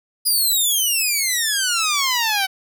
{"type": "exponential sweep", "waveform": "10% pulse", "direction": "down", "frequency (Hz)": [4978, 751], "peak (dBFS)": -9, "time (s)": [0.25, 2.47], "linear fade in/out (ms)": 20, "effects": []}